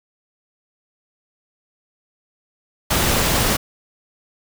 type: noise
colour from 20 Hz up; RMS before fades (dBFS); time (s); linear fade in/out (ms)
pink; -18; 2.9-3.57; 10
effects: none